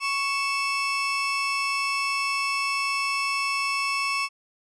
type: tone pair together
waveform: 30% pulse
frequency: 1108.7 / 2639 Hz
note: C#6 / E7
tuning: 0 / +1 cents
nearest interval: octave + minor third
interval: 1501 cents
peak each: -24 dBFS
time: 0-4.29 s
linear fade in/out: 50 ms
effects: resampled to 22050 Hz